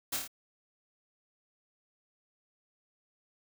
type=noise with echo; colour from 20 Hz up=white; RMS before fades=-33 dBFS; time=0.12-0.17 s; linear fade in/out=10 ms; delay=27 ms; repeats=4; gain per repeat=-3 dB; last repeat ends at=0.278 s; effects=none